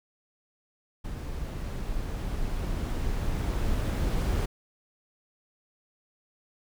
brown noise with level ramp, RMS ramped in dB -35 to -25 dBFS, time 1.04-4.46 s, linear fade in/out 10 ms, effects none

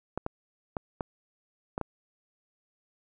clicks, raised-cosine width 1 ms, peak -17 dBFS, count 6, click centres 0.176 / 0.264 / 0.768 / 1.008 / 1.779 / 1.813 s, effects none

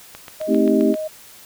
click train, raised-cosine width 0.3 ms, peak -19 dBFS, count 7, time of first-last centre 0.15-0.942 s, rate 7.58 Hz
sine tone, 623 Hz, D#5, 2 cents sharp, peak -23 dBFS, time 0.4-1.08 s, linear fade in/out 10 ms
sine chord, A half-diminished seventh, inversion none, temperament just, 220 / 264 / 316.8 / 396 Hz, A3 / C4 / Eb4 / G4, 0 / +16 / +31 / +18 cents, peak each -19 dBFS, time 0.47-0.96 s, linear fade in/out 50 ms
effects white hiss -44 dBFS RMS until 1.45 s

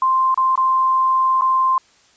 sine tone with dropouts, 1046.5 Hz, C6, in tune, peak -13 dBFS, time 0.02-1.78 s, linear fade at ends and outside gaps 2 ms, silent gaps 0.344-0.375 / 0.556-0.576 / 1.411-1.419 s, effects white hiss -54 dBFS RMS until 2.16 s + resampled to 16000 Hz

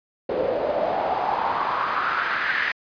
pink noise with band-pass filter sweep, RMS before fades -24 dBFS, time 0.29-2.72 s, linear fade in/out 5 ms, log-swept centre 470 to 1900 Hz, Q 4.5, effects resampled to 11025 Hz

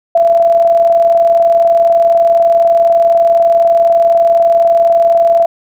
sine tone with tremolo, 674 Hz, E5, 38 cents sharp, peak -4 dBFS, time 0.15-5.46 s, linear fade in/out 5 ms, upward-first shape square, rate 20 Hz, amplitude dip 35%, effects none

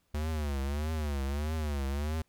square tone with vibrato, 73.42 Hz, D2, in tune, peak -31 dBFS, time 0.14-2.22 s, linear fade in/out 5 ms, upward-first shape triangle, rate 1.6 Hz, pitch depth 160 cents each way, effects pink hiss -74 dBFS RMS until 2.28 s

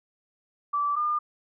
sine tone pair in turn, 1161 / 1206.8 Hz, D6 / D6, -20 / +47 cents, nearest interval minor second, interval 67 cents, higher second, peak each -23 dBFS, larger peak neither, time 0.73-0.96 / 0.96-1.19 s, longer neither, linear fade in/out 10 ms, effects none

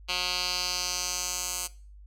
10% pulse tone with band-pass filter sweep, 180 Hz, F#3, 47 cents flat, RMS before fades -31 dBFS, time 0.08-1.68 s, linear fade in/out 20 ms, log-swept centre 3600 to 8200 Hz, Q 2.3, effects noise-tail reverb RT60 0.4 s tail -19 dB re dry + added 50 Hz sine -46 dBFS peak until 2.06 s

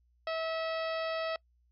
harmonic tone, 648 Hz, E5, 30 cents flat, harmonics 1 / 2 / 3 / 4 / 5 / 6 / 7 / 8, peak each -33 / -39 / -43 / -45 / -47 / -49 / -50 / -51 dBFS, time 0.27-1.36 s, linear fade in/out 2 ms, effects noise-tail reverb RT60 0.1 s tail -24 dB re dry + added 60 Hz sine -66 dBFS peak until 1.71 s

